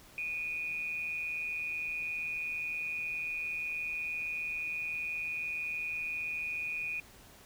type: tone with amplitude modulation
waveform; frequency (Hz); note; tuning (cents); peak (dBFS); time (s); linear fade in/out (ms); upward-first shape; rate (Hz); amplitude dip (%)
sine; 2455; D#7; -24; -31; 0.18-7; 2; sine; 159; 55
effects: pink hiss -56 dBFS RMS until 7.45 s